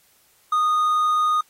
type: tone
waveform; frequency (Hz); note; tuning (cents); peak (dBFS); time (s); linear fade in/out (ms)
triangle; 1235; D#6; -13; -15; 0.52-1.41; 5
effects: white hiss -59 dBFS RMS until 1.49 s + AAC 48 kbps